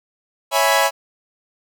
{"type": "chord", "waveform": "sawtooth", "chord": "C# minor seventh", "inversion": "none", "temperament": "equal", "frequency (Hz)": [554.4, 659.3, 830.6, 987.8], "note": ["C#5", "E5", "G#5", "B5"], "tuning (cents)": [0, 0, 0, 0], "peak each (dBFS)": -16, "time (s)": [0.51, 0.91], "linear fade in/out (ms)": 50, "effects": []}